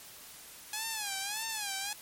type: tone with vibrato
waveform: 5% pulse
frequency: 835 Hz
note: G#5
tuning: 9 cents sharp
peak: -22 dBFS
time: 0.73-1.93 s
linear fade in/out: 2 ms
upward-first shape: sine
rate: 1.7 Hz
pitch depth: 130 cents each way
effects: white hiss -50 dBFS RMS until 2.01 s + MP3 64 kbps